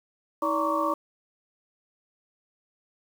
sine tone cluster, 319.1 / 577 / 930 / 1096 / 1152 Hz, D#4 / D5 / A#5 / C#6 / D6, +44 / -31 / -4 / -20 / -34 cents, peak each -30 / -29 / -32 / -30 / -28 dBFS, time 0.42-0.94 s, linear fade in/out 5 ms, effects 8-bit

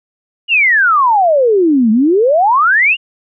sine exponential two-way sweep, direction down then up, 2928 to 210 to 2928 Hz, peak -7 dBFS, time 0.48-2.97 s, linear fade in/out 50 ms, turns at 1.91 s, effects none

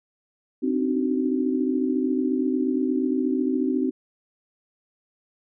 sine tone cluster, 259.9 / 294.2 / 308.2 / 377 Hz, C4 / D4 / D#4 / F#4, -11 / +3 / -16 / +32 cents, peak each -23 / -31 / -27 / -28 dBFS, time 0.62-3.91 s, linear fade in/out 20 ms, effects none

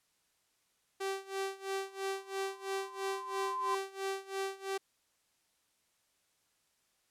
sawtooth tone with tremolo, 388.2 Hz, G4, 17 cents flat, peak -29 dBFS, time 1-4.78 s, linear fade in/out 10 ms, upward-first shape sine, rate 3 Hz, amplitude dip 90%
sine tone with exponential growth, 1029 Hz, C6, 29 cents flat, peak -30 dBFS, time 1.86-3.75 s, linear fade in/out 5 ms, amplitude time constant 410 ms
effects white hiss -75 dBFS RMS until 7.1 s + low-pass 11000 Hz 12 dB/octave

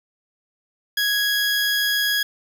20% pulse tone, 1661.2 Hz, G#6, in tune, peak -14 dBFS, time 0.97-2.23 s, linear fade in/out 5 ms, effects none

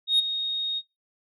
sine tone with ADSR envelope, 3729 Hz, A#7, in tune, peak -13 dBFS, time 0.07-0.82 s, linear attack 120 ms, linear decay 16 ms, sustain -12 dB, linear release 45 ms, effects noise-tail reverb RT60 0.2 s tail -23 dB re dry + tanh soft clip ceiling -15 dBFS

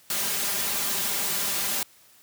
white noise with comb filter, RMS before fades -27 dBFS, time 0.1-1.83 s, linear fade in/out 2 ms, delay 5 ms, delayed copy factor +0.65, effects white hiss -56 dBFS RMS until 2.22 s + high-pass 60 Hz 12 dB/octave

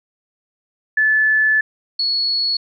sine tone pair in turn, 1736 / 4374 Hz, A6 / C#8, -24 / -24 cents, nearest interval octave + major third, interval 1600 cents, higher second, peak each -12 / -16 dBFS, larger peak first, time 0.97-1.61 / 1.99-2.57 s, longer first, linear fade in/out 5 ms, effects none

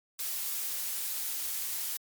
blue noise, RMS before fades -34 dBFS, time 0.19-1.97 s, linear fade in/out 2 ms, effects MP3 96 kbps

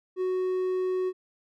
triangle tone, 370 Hz, F#4, in tune, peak -23 dBFS, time 0.16-1.13 s, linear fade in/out 50 ms, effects none

